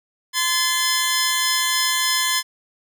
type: tone pair together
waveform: 10% pulse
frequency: 1032 / 1721.1 Hz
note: C6 / A6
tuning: -24 / -39 cents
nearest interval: major sixth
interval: 885 cents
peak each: -12 dBFS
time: 0.33-2.43 s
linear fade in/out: 50 ms
effects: none